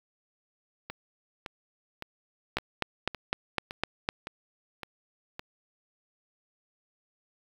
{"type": "two click trains", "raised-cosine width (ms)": 0.3, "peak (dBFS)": [-10, -21], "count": [7, 9], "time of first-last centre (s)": [[2.57, 4.089], [0.9, 5.394]], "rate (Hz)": [3.95, 1.78], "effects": ["7-bit"]}